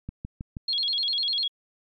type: click train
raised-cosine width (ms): 5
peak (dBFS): -21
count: 4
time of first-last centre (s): 0.09-0.568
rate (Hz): 6.27
type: tone with vibrato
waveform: sine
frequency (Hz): 3753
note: A#7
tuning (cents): +11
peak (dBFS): -23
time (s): 0.68-1.48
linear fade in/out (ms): 5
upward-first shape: square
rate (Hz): 10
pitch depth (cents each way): 210
effects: MP3 64 kbps